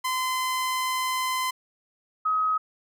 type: tone pair in turn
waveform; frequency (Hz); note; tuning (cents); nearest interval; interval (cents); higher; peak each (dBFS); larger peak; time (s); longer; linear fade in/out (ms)
sawtooth / sine; 1027 / 1267.5; C6 / D#6; -33 / +32; major third; 365; second; -21; neither; 0.04-1.51 / 2.25-2.58; first; 10
effects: none